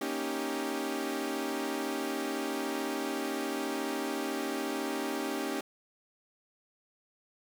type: chord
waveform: sawtooth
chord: Eb dominant seventh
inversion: second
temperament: equal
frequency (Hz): 233.1 / 277.2 / 311.1 / 392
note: Bb3 / Db4 / Eb4 / G4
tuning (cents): 0 / 0 / 0 / 0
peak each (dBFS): -37 / -32 / -34 / -33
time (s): 0.01-5.61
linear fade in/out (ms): 5
effects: 9-bit